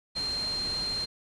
sine tone in noise, 4179 Hz, C8, 3 cents flat, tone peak -29 dBFS, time 0.15-1.06 s, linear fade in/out 20 ms, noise pink, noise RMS -40 dBFS, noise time 0.15-1.06 s, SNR +8 dB, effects resampled to 24000 Hz

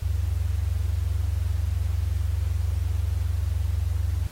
sine tone pair together, 67.7 / 90.55 Hz, C#2 / F#2, -40 / -37 cents, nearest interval perfect fourth, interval 503 cents, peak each -25 dBFS, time 0.02-4.27 s, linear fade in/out 5 ms, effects pink hiss -47 dBFS RMS until 4.31 s + AAC 48 kbps

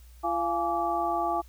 sine tone cluster, 341.4 / 690 / 837 / 1159 Hz, F4 / F5 / G#5 / D6, -39 / -21 / +13 / -23 cents, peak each -33 / -29 / -30 / -31 dBFS, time 0.23-1.42 s, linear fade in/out 20 ms, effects added 60 Hz sine -48 dBFS peak until 1.48 s + white hiss -61 dBFS RMS until 1.48 s

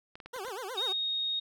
clicks, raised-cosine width 0.3 ms, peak -29 dBFS, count 6, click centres 0.155 / 0.202 / 0.26 / 0.363 / 0.45 / 0.483 s
20% pulse tone with vibrato, 441.7 Hz, A4, 7 cents sharp, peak -32 dBFS, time 0.33-0.93 s, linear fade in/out 10 ms, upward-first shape sine, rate 8.3 Hz, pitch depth 300 cents each way
sine tone, 3729 Hz, A#7, in tune, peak -29 dBFS, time 0.77-1.4 s, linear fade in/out 10 ms
effects none

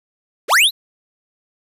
square linear sweep, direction up, 283.3 to 4186 Hz, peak -10 dBFS, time 0.48-0.71 s, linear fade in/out 50 ms, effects resampled to 32000 Hz + 8-bit

